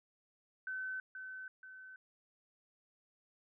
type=tone with echo; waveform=sine; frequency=1523 Hz; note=F#6; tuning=50 cents sharp; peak=-38 dBFS; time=0.67-1 s; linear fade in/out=2 ms; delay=480 ms; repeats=2; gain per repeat=-6 dB; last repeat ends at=1.96 s; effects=none